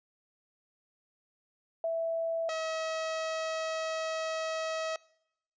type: tone pair in turn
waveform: sine / sawtooth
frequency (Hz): 659.3 / 640.9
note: E5 / E5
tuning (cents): 0 / -49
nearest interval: unison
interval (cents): 49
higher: first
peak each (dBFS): -28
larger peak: neither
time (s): 1.84-2.49 / 2.49-4.96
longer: second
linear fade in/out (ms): 2
effects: noise-tail reverb RT60 0.8 s tail -23 dB re dry + resampled to 16000 Hz